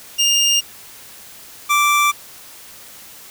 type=tone pair in turn; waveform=25% pulse; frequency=2815 / 1171.3 Hz; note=F7 / D6; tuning=+13 / -5 cents; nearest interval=octave + minor third; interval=1518 cents; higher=first; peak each=-9 dBFS; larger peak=neither; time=0.18-0.61 / 1.69-2.12 s; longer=neither; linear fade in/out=20 ms; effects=white hiss -40 dBFS RMS until 3.3 s